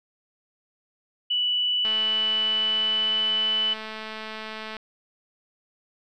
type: tone with pitch glide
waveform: sine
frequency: 2960 to 3000 Hz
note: F#7 to F#7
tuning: 0 to +23 cents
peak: -21 dBFS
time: 1.3-3.74 s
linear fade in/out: 10 ms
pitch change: +23 cents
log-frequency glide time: 1.48-3.44 s
type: click train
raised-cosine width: 0.3 ms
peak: -20 dBFS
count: 637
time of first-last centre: 1.85-4.767 s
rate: 218 Hz
effects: none